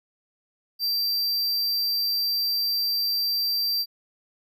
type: tone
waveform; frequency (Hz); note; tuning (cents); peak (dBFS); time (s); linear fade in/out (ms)
square; 4699; D8; 0; -23; 0.79-3.86; 50
effects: none